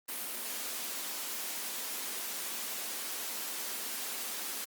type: high-pass noise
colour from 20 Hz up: white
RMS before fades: -38 dBFS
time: 0.08-4.65 s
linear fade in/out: 10 ms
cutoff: 200 Hz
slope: 48 dB/octave
effects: Opus 32 kbps